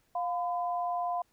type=tone pair together; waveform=sine; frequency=705 / 1010.1 Hz; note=F5 / B5; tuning=+16 / +39 cents; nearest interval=tritone; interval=623 cents; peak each=-30 / -35 dBFS; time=0.15-1.22 s; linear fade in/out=5 ms; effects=pink hiss -71 dBFS RMS until 1.32 s